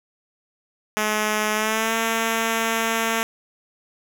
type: tone with pitch glide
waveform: 5% pulse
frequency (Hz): 213.4 to 226.1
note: G#3 to A3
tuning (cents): +47 to +47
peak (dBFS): -9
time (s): 0.97-3.23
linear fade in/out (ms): 0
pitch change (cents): +100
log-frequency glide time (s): 1.54-1.94
effects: 7-bit